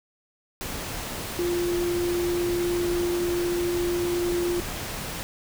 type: tone in noise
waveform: sine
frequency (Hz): 349.2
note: F4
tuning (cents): 0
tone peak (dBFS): -23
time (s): 1.39-4.6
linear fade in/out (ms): 0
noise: pink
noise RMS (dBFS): -33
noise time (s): 0.61-5.23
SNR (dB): +7
effects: none